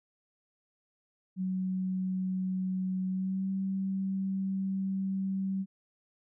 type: tone with pitch glide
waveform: sine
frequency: 186.6 to 192.29 Hz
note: F#3 to G3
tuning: +15 to -33 cents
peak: -29 dBFS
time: 1.36-5.66 s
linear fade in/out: 50 ms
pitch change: +52 cents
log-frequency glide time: 3.08-3.5 s
effects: none